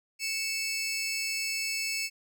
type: tone pair together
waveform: 20% pulse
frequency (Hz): 2217 / 2633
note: C#7 / E7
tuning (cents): 0 / -3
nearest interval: minor third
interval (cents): 297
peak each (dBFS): -29 / -27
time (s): 0.19-2.1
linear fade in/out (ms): 50
effects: none